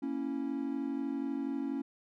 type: chord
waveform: triangle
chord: A# diminished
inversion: none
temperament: equal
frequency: 233.1 / 277.2 / 329.6 Hz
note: A#3 / C#4 / E4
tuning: 0 / 0 / 0 cents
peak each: -38 / -32 / -38 dBFS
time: 0.02-1.82 s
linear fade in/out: 10 ms
effects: none